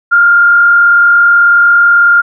sine tone with frequency modulation, 1403 Hz, F6, 8 cents sharp, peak -3 dBFS, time 0.11-2.22 s, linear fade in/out 20 ms, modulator 38.2 Hz, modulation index 0.45, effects none

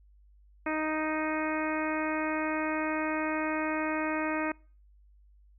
harmonic tone, 311.1 Hz, D#4, in tune, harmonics 1 / 2 / 3 / 4 / 5 / 6 / 7 / 8, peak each -32 / -35 / -37 / -38 / -39 / -40 / -40 / -41 dBFS, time 0.66-4.52 s, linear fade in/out 5 ms, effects noise-tail reverb RT60 0.4 s tail -26 dB re dry + added 50 Hz sine -56 dBFS peak until 5.58 s

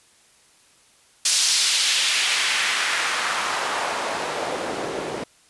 white noise with band-pass filter sweep, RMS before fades -23 dBFS, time 1.25-5.24 s, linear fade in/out 5 ms, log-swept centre 5500 to 330 Hz, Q 1.2, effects white hiss -56 dBFS RMS until 5.49 s + resampled to 24000 Hz

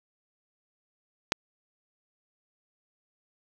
click, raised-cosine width 0.2 ms, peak -5 dBFS, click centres 1.321 s, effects none

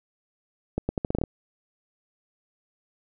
accelerating click train, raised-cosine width 2 ms, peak -12 dBFS, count 9, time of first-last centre 0.78-1.238 s, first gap 110 ms, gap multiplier 0.8, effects none

